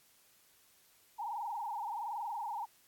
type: tone with frequency modulation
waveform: sine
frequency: 880 Hz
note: A5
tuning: in tune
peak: -36 dBFS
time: 1.18-2.66 s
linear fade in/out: 20 ms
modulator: 21.3 Hz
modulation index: 3.5
effects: white hiss -66 dBFS RMS until 2.87 s + AAC 64 kbps